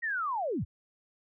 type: linear sweep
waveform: sine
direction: down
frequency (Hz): 1911 to 49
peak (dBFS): -29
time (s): 0.02-0.65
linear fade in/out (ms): 20
effects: none